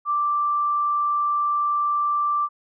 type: tone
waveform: sine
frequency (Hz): 1174.7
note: D6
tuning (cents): 0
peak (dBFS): -19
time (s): 0.05-2.49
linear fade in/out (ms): 50
effects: none